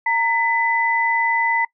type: tone pair together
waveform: sine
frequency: 922.3 / 2000 Hz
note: A#5 / B6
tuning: -19 / +21 cents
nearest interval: octave + minor second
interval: 1340 cents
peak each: -19 dBFS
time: 0.06-1.65 s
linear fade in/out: 5 ms
effects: noise-tail reverb RT60 0.1 s tail -23 dB re dry